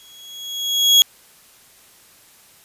35% pulse tone with exponential growth, 3322 Hz, G#7, in tune, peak -5 dBFS, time 0-1.02 s, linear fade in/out 0 ms, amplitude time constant 220 ms, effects white hiss -50 dBFS RMS until 2.64 s + resampled to 32000 Hz

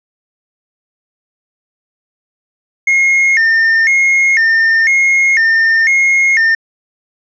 triangle tone with vibrato, 1973 Hz, B6, 2 cents flat, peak -6 dBFS, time 2.87-6.55 s, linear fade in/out 5 ms, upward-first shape square, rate 1 Hz, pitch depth 150 cents each way, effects resampled to 16000 Hz

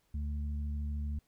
harmonic tone, 73.42 Hz, D2, in tune, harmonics 1 / 2 / 3, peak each -33 / -50 / -45 dBFS, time 0.14-1.19 s, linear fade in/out 5 ms, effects pink hiss -74 dBFS RMS until 1.27 s

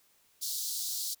pink high-pass noise, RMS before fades -35 dBFS, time 0.41-1.15 s, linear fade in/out 20 ms, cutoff 3900 Hz, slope 48 dB/octave, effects white hiss -67 dBFS RMS until 1.2 s

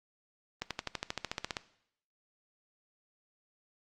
accelerating click train, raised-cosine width 0.2 ms, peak -16 dBFS, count 14, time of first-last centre 0.62-1.568 s, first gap 87 ms, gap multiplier 0.97, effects noise-tail reverb RT60 0.7 s tail -17 dB re dry + Opus 32 kbps

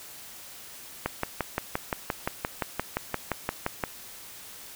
click train, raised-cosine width 0.5 ms, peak -11 dBFS, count 17, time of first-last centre 1.06-3.838 s, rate 5.76 Hz, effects white hiss -45 dBFS RMS until 4.75 s

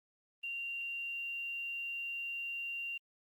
sine tone with quantisation, 2770 Hz, F7, 15 cents flat, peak -37 dBFS, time 0.43-2.98 s, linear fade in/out 10 ms, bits 11, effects Opus 32 kbps

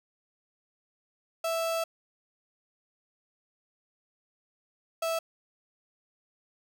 35% pulse tone pair in turn, 659.3 / 656.3 Hz, E5 / E5, 0 / -8 cents, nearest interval unison, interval 8 cents, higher first, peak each -26 dBFS, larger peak neither, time 1.44-1.84 / 5.02-5.19 s, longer first, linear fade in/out 5 ms, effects none

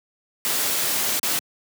white noise with dropouts, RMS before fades -23 dBFS, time 0.45-1.39 s, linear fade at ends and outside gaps 0 ms, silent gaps 1.194-1.231 s, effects high-pass 150 Hz 12 dB/octave

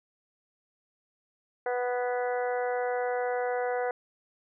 harmonic tone with a mistuned harmonic, 246.9 Hz, B3, in tune, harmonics 2 / 3 / 4 / 5 / 6 / 7 / 8, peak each -29 / -32 / -42 / -45 / -39 / -44 / -43 dBFS, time 1.66-3.91 s, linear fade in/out 2 ms, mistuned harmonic 7, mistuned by -19 cents, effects none

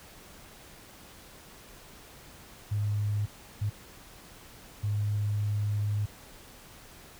sine tone bursts at uneven times, 103.83 Hz, G#2, in tune, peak -26 dBFS, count 3, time 2.71-3.26 / 3.61-3.7 / 4.83-6.06 s, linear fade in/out 10 ms, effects pink hiss -51 dBFS RMS until 7.19 s

